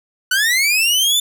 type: linear sweep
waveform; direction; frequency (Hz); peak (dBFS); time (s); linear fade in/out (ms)
sawtooth; up; 1462 to 3559; -10; 0.31-1.2; 5
effects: none